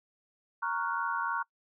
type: chord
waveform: sine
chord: Gb major seventh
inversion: first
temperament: equal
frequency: 932.3 / 1108.7 / 1396.9 / 1480 Hz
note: Bb5 / Db6 / F6 / Gb6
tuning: 0 / 0 / 0 / 0 cents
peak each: -34 / -34 / -36 / -36 dBFS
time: 0.62-1.43 s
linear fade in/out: 10 ms
effects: noise-tail reverb RT60 0.1 s tail -25 dB re dry